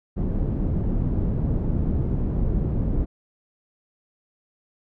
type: low-pass noise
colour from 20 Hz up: pink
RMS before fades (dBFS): -23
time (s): 0.16-3.06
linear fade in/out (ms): 20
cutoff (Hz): 260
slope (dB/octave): 12
effects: none